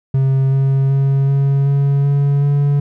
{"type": "tone with pitch steps", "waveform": "triangle", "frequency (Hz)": [134.3, 135.7, 137.12, 138.56, 140, 141.47, 142.94], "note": ["C3", "C#3", "C#3", "C#3", "C#3", "C#3", "D3"], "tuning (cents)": [46, -36, -18, 0, 18, 36, -47], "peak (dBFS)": -9, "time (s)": [0.14, 2.8], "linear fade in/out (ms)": 5, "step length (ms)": 380, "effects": []}